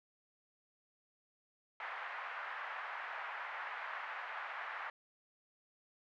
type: band-pass noise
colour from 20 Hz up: white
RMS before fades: -44 dBFS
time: 1.8-4.9 s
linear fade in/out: 2 ms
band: 760 to 1900 Hz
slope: 24 dB/octave
effects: none